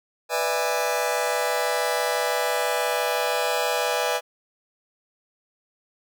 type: chord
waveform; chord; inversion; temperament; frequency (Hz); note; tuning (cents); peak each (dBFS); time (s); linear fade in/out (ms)
sawtooth; E dominant seventh; second; just; 494.4 / 593.3 / 659.3 / 824.1; B4 / D5 / E5 / G#5; +2 / +18 / 0 / -14; -23 / -24 / -25 / -24; 0.29-4.21; 50
effects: none